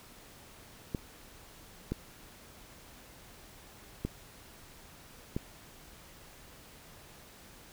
clicks, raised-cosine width 3 ms, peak -19 dBFS, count 4, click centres 0.948 / 1.92 / 4.05 / 5.365 s, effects pink hiss -54 dBFS RMS until 7.72 s

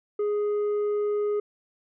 sine tone with tanh clipping, 415.3 Hz, G#4, in tune, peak -24 dBFS, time 0.19-1.4 s, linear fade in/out 5 ms, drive 4 dB, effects none

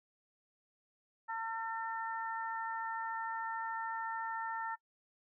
harmonic tone, 451.7 Hz, A4, 45 cents sharp, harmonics 2 / 3 / 4, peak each -38 / -42 / -44 dBFS, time 1.28-4.76 s, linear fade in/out 20 ms, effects noise-tail reverb RT60 0.1 s tail -23 dB re dry

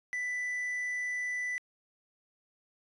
triangle tone with quantisation, 1985 Hz, B6, 8 cents sharp, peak -30 dBFS, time 0.13-1.58 s, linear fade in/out 0 ms, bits 10, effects resampled to 24000 Hz

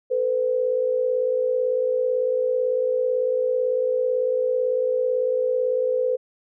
sine tone pair together, 449 / 507 Hz, A4 / B4, +35 / +45 cents, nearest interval major second, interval 210 cents, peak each -26 / -20 dBFS, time 0.1-6.17 s, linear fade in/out 20 ms, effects none

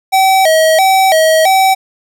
square tone with vibrato, 698.5 Hz, F5, in tune, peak -7 dBFS, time 0.12-1.75 s, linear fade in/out 20 ms, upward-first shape square, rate 1.5 Hz, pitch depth 160 cents each way, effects none

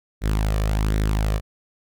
sawtooth tone with flanger, 52.6 Hz, G#1, 23 cents sharp, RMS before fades -21 dBFS, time 0.21-1.41 s, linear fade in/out 50 ms, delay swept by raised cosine 0.51 to 1.71 ms, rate 1.3 Hz, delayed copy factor +0.5, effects none

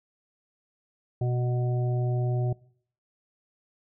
harmonic tone, 123.4 Hz, B2, 1 cent flat, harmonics 1 / 3 / 5 / 6, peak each -24 / -34 / -38 / -40 dBFS, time 1.21-2.53 s, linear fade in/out 5 ms, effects noise-tail reverb RT60 0.6 s tail -23 dB re dry

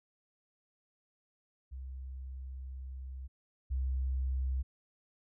sine tone pair in turn, 65.41 / 65.41 Hz, C2 / C2, 0 / 0 cents, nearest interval unison, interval 0 cents, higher neither, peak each -40 / -29 dBFS, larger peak second, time 1.71-3.28 / 3.7-4.63 s, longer first, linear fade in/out 20 ms, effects tanh soft clip ceiling -26 dBFS

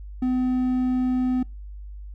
triangle tone, 253.8 Hz, B3, 47 cents sharp, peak -18 dBFS, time 0.22-1.43 s, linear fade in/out 5 ms, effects noise-tail reverb RT60 0.3 s tail -26 dB re dry + added 50 Hz sine -35 dBFS peak until 2.14 s

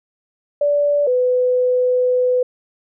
sine tone pair in turn, 580 / 500.8 Hz, D5 / B4, -22 / +24 cents, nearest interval minor third, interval 254 cents, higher first, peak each -13 dBFS, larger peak neither, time 0.61-1.07 / 1.07-2.43 s, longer second, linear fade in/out 5 ms, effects none

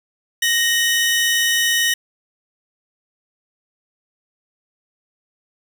sawtooth tone pair together, 1864.7 / 2987 Hz, A#6 / F#7, 0 / +16 cents, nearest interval minor sixth, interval 816 cents, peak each -14 / -16 dBFS, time 0.42-1.94 s, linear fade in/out 5 ms, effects none

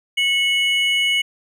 triangle tone pair together, 2200 / 2940 Hz, C#7 / F#7, -14 / -12 cents, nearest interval perfect fourth, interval 502 cents, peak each -17 dBFS, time 0.17-1.22 s, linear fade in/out 10 ms, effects none

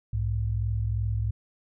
sine tone pair together, 62.56 / 105.4 Hz, B1 / G#2, +23 / +26 cents, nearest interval major sixth, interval 903 cents, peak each -29 / -26 dBFS, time 0.13-1.31 s, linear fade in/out 5 ms, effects none

